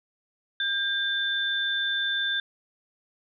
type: tone pair together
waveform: sine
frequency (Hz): 1600 / 3547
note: G6 / A7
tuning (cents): +35 / +13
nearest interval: octave + major second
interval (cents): 1378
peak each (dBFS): -27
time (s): 0.6-2.4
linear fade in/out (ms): 2
effects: none